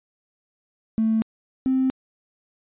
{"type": "tone pair in turn", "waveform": "triangle", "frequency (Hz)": [221.7, 261.7], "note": ["A3", "C4"], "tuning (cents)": [13, 0], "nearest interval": "minor third", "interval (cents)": 287, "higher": "second", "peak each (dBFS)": -14, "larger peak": "neither", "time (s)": [[0.98, 1.22], [1.66, 1.9]], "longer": "neither", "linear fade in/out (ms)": 0, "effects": ["tanh soft clip ceiling -15 dBFS", "resampled to 8000 Hz"]}